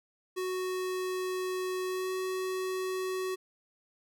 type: tone with pitch glide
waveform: square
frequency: 370 to 373.7 Hz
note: F#4 to F#4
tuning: 0 to +17 cents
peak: -32 dBFS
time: 0.36-3.36 s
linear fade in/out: 20 ms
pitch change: +17 cents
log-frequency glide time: 1.86-2.12 s
effects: none